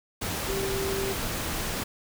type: tone in noise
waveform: sine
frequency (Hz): 390.1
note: G4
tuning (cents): -8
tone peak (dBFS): -29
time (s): 0.48-1.13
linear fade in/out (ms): 10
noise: pink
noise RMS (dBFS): -31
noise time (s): 0.21-1.84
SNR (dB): -1
effects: none